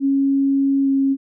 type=tone with pitch glide; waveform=sine; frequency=274.7 to 272.2 Hz; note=C#4 to C#4; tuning=-16 to -31 cents; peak=-14 dBFS; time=0-1.17 s; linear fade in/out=50 ms; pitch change=-15 cents; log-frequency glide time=0.83-0.88 s; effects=none